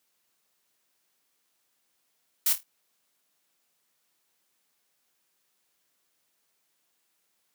blue noise with echo, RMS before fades -23 dBFS, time 2.46-2.53 s, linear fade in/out 5 ms, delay 26 ms, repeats 4, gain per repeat -9 dB, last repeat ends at 2.634 s, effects white hiss -74 dBFS RMS until 7.54 s + high-pass 150 Hz 12 dB/octave

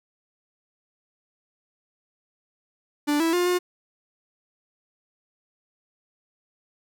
45% pulse tone with pitch steps, 293.4 / 328.6 / 354.7 / 358.3 Hz, D4 / E4 / F4 / F4, -2 / -5 / +27 / +44 cents, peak -20 dBFS, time 3.07-3.59 s, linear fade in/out 20 ms, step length 130 ms, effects none

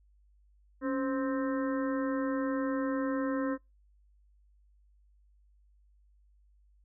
harmonic tone with a mistuned harmonic, 261.6 Hz, C4, in tune, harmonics 1 / 2 / 4 / 5 / 6 / 7, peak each -30 / -35 / -41 / -44 / -45 / -46 dBFS, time 0.81-3.58 s, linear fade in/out 50 ms, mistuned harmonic 1, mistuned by +83 cents, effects noise-tail reverb RT60 0.2 s tail -23 dB re dry + added 50 Hz sine -61 dBFS peak until 6.84 s

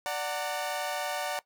sawtooth chord, D augmented, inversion none, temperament equal with one note detuned, 587.3 / 740 / 911.6 Hz, D5 / F#5 / A#5, 0 / 0 / -39 cents, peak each -31 / -30 / -33 dBFS, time 0.06-1.39 s, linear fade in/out 0 ms, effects noise-tail reverb RT60 0.1 s tail -18 dB re dry

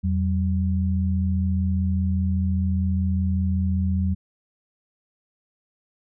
sine tone pair together, 84.6 / 189.64 Hz, E2 / F#3, +45 / +43 cents, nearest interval octave + major second, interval 1398 cents, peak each -21 / -24 dBFS, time 0.03-4.15 s, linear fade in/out 20 ms, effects none

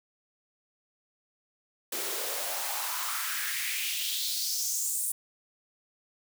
white noise with high-pass filter sweep, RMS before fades -32 dBFS, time 1.92-5.12 s, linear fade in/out 5 ms, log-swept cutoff 340 to 9500 Hz, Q 3.4, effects none

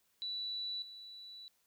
sine tone with level steps, 3951 Hz, B7, in tune, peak -37 / -48 dBFS, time 0.22-1.48 s, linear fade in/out 0 ms, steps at 0.82 s, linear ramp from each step 2 ms, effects white hiss -75 dBFS RMS until 1.66 s

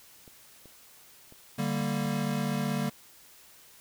clicks, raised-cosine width 2 ms, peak -38 dBFS, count 5, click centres 0.278 / 0.657 / 1.324 / 1.813 / 2.057 s
square chord, G minor, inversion second, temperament equal with one note detuned, 146.83 / 196 / 232.1 Hz, D3 / G3 / Bb3, 0 / 0 / -7 cents, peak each -33 dBFS, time 1.58-2.9 s, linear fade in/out 10 ms
effects white hiss -55 dBFS RMS until 3.8 s

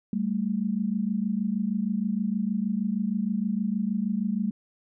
sine tone pair together, 195.1 / 221.5 Hz, G3 / A3, -8 / +12 cents, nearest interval major second, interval 220 cents, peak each -27 dBFS, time 0.13-4.51 s, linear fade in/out 2 ms, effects none

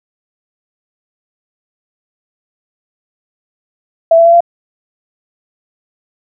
sine tone with pitch steps, 661 / 669.5 / 678 / 686.7 Hz, E5 / E5 / E5 / F5, +5 / +27 / +49 / -29 cents, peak -3 dBFS, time 4.11-4.406 s, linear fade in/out 5 ms, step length 74 ms, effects none

